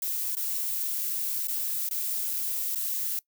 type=noise with dropouts; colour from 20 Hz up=violet; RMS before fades=-30 dBFS; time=0.02-3.19 s; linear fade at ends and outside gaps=2 ms; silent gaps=0.352-0.368 / 1.472-1.482 / 1.889-1.91 / 2.749-2.757 s; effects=noise-tail reverb RT60 0.1 s tail -22 dB re dry